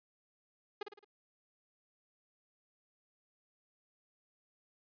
sawtooth tone with echo, 412.7 Hz, G#4, 11 cents flat, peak -32 dBFS, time 0.81-0.83 s, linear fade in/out 5 ms, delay 54 ms, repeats 4, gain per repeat -6 dB, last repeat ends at 1.046 s, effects resampled to 11025 Hz

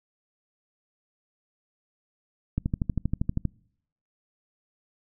click train, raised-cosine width 5 ms, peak -13 dBFS, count 12, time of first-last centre 2.58-3.453 s, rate 12.6 Hz, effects noise-tail reverb RT60 0.7 s tail -26 dB re dry

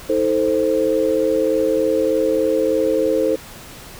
sine chord, A diminished, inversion second, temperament equal with one note detuned, 318.4 / 440 / 523.3 Hz, Eb4 / A4 / C5, +40 / 0 / 0 cents, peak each -21 / -19 / -18 dBFS, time 0.09-3.36 s, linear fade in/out 10 ms, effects pink hiss -38 dBFS RMS until 3.99 s

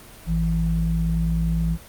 sine tone pair together, 55.06 / 164.81 Hz, A1 / E3, +2 / 0 cents, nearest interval octave + perfect fifth, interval 1898 cents, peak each -22 / -21 dBFS, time 0.26-1.78 s, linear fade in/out 50 ms, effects pink hiss -44 dBFS RMS until 1.88 s + Opus 32 kbps

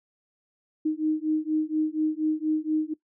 sine beating tone pair, 308.5 / 312.7 Hz, D#4 / D#4, -15 / +9 cents, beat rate 4.2 Hz, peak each -26 dBFS, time 0.85-2.94 s, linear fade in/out 10 ms, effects noise-tail reverb RT60 0.1 s tail -19 dB re dry

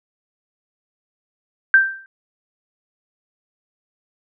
sine tone with exponential decay, 1568 Hz, G6, in tune, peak -5 dBFS, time 1.74-2.06 s, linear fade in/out 1 ms, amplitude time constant 69 ms, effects none

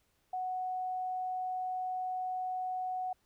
sine tone, 740 Hz, F#5, in tune, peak -33 dBFS, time 0.33-3.13 s, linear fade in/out 5 ms, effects pink hiss -74 dBFS RMS until 3.25 s

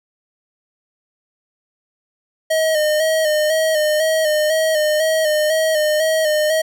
square tone with vibrato, 622.3 Hz, D#5, in tune, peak -15 dBFS, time 2.5-6.62 s, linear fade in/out 10 ms, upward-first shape square, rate 2 Hz, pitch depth 38 cents each way, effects none

